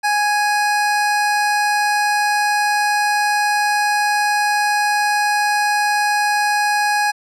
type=tone; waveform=25% pulse; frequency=830.6 Hz; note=G#5; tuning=in tune; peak=-11 dBFS; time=0.03-7.12 s; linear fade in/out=20 ms; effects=low-pass 10000 Hz 12 dB/octave